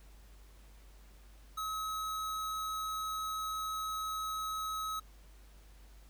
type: tone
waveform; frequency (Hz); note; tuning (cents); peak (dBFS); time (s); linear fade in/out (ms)
square; 1281; E6; -50; -36; 1.57-5; 10
effects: added 50 Hz sine -54 dBFS peak until 6.09 s + pink hiss -64 dBFS RMS until 6.09 s